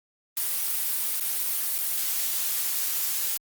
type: noise with dropouts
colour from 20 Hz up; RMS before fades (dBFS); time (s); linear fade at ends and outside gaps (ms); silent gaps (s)
blue; -27; 0.37-3.37; 0; 1.198-1.209 / 1.782-1.787
effects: Opus 32 kbps